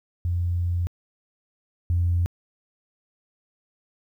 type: tone pair in turn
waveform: sine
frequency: 87.31 / 86.9 Hz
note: F2 / F2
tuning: 0 / -8 cents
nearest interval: unison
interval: 8 cents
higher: first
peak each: -21 / -18 dBFS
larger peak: second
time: 0.25-0.87 / 1.9-2.26 s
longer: first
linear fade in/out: 0 ms
effects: tanh soft clip ceiling -14 dBFS + 10-bit